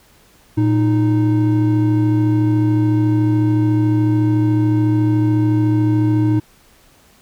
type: tone pair together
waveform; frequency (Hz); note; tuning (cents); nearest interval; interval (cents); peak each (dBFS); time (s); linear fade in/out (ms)
triangle; 114.55 / 309.8; A#2 / D#4; -30 / -7; octave + perfect fourth; 1723; -13; 0.57-6.4; 10
effects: pink hiss -51 dBFS RMS until 7.21 s